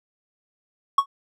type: tone with exponential decay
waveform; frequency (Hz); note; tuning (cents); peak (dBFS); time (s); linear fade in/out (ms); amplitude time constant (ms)
triangle; 1108.7; C#6; 0; -8; 0.98-1.06; 5; 16
effects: none